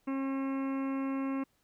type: harmonic tone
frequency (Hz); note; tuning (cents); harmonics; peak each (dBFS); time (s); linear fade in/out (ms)
270; C#4; -45; 1 / 2 / 3 / 4 / 5 / 6 / 7 / 8 / 9 / 10; -31 / -43 / -50 / -43 / -52 / -55 / -58 / -52 / -58 / -55; 0.07-1.44; 10
effects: pink hiss -73 dBFS RMS until 1.63 s